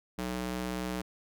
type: tone with high-pass filter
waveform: square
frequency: 61.74 Hz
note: B1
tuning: in tune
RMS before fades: -35 dBFS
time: 0.18-1.02 s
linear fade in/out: 10 ms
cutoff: 170 Hz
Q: 0.82
effects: none